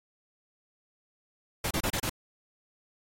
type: noise bursts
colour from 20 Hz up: pink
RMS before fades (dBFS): -31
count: 5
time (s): 1.64-2.096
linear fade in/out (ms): 5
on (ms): 68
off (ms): 29
effects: AAC 48 kbps